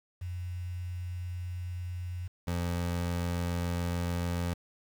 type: tone pair in turn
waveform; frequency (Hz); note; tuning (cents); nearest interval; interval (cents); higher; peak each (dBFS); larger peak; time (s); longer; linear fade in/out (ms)
sine / 25% pulse; 89.1 / 86.96; F2 / F2; +35 / -7; unison; 42; first; -34 / -26; second; 0.21-2.28 / 2.47-4.54; neither; 10
effects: 9-bit